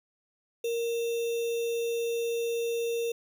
sine tone with sample-and-hold, 466.2 Hz, A#4, in tune, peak -27 dBFS, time 0.64-3.12 s, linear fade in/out 5 ms, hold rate 3150 Hz, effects none

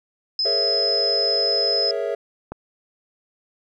sine tone, 5100 Hz, D#8, 42 cents sharp, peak -19 dBFS, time 0.39-1.91 s, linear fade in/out 2 ms
triangle chord, A# half-diminished seventh, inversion third, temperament equal, 415.3 / 466.2 / 554.4 / 659.3 Hz, G#4 / A#4 / C#5 / E5, 0 / 0 / 0 / 0 cents, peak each -26 dBFS, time 0.45-2.15 s, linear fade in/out 5 ms
click, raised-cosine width 1 ms, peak -17 dBFS, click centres 2.52 s
effects none

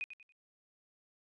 sine tone with echo, 2491 Hz, D#7, 1 cent sharp, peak -35 dBFS, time 0.01-0.04 s, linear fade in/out 0 ms, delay 94 ms, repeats 3, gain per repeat -10 dB, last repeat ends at 0.322 s, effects resampled to 22050 Hz

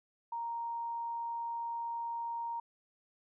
sine tone, 932.3 Hz, A#5, in tune, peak -35 dBFS, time 0.32-2.6 s, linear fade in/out 5 ms, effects none

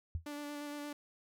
sine tone with exponential decay, 82.5 Hz, E2, 2 cents sharp, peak -30 dBFS, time 0.15-0.26 s, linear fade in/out 0 ms, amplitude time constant 22 ms
sawtooth tone with vibrato, 292.1 Hz, D4, 9 cents flat, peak -37 dBFS, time 0.26-0.93 s, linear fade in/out 5 ms, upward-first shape square, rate 8.6 Hz, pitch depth 12 cents each way
effects none

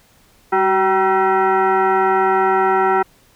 sine tone with frequency modulation, 196 Hz, G3, in tune, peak -12 dBFS, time 0.52-3.03 s, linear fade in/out 10 ms, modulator 573 Hz, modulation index 2.2, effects pink hiss -53 dBFS RMS until 3.35 s

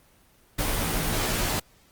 pink noise with comb filter, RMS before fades -26 dBFS, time 0.58-1.6 s, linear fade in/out 10 ms, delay 15 ms, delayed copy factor -1, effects pink hiss -59 dBFS RMS until 1.91 s + Opus 24 kbps

